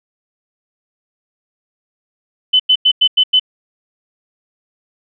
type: tone bursts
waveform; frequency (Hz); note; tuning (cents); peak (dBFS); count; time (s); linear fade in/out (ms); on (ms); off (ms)
sine; 3024; F#7; +37; -7; 6; 2.53-3.397; 10; 67; 93
effects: none